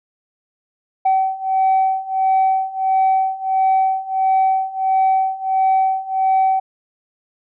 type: beating tone pair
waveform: sine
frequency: 763 / 764.5 Hz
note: G5 / G5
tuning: -47 / -44 cents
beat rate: 1.5 Hz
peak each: -17 / -15 dBFS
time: 1.05-6.6 s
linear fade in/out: 10 ms
effects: tanh soft clip ceiling -9 dBFS